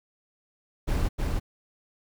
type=noise with echo; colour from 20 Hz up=brown; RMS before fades=-25 dBFS; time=0.87-1.09 s; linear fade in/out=20 ms; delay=310 ms; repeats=1; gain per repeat=-2 dB; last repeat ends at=1.4 s; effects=none